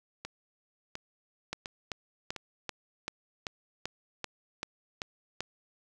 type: two click trains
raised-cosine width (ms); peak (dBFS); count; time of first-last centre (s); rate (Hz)
0.2; -21 / -17; 4 / 11; 0.25-2.363 / 1.53-5.406; 1.42 / 2.58
effects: none